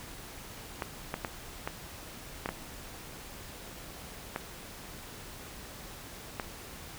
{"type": "clicks", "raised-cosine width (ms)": 0.5, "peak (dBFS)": -17, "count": 8, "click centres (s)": [0.822, 1.141, 1.248, 1.675, 2.459, 2.49, 4.361, 6.398], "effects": ["pink hiss -46 dBFS RMS until 6.98 s"]}